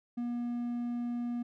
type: tone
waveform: triangle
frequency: 239.9 Hz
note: A#3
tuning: 50 cents sharp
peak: -30 dBFS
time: 0.17-1.43 s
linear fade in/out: 10 ms
effects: none